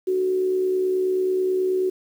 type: tone with amplitude modulation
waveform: sine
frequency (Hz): 372.5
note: F#4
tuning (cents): +12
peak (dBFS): -17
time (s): 0.07-1.9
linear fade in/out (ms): 10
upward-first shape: sine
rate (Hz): 69.3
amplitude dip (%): 40
effects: 8-bit